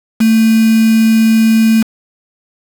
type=tone with quantisation; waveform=sine; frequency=223 Hz; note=A3; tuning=23 cents sharp; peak=-6 dBFS; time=0.2-1.83 s; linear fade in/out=10 ms; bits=3; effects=none